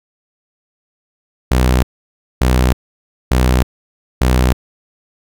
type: tone bursts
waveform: sawtooth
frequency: 62.9 Hz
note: B1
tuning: 32 cents sharp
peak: -6 dBFS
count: 4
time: 1.51-4.53 s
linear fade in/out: 5 ms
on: 320 ms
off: 580 ms
effects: none